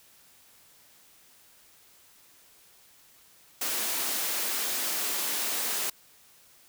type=high-pass noise; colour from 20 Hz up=white; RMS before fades=-30 dBFS; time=3.61-5.9 s; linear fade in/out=5 ms; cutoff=220 Hz; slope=24 dB/octave; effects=white hiss -58 dBFS RMS until 6.68 s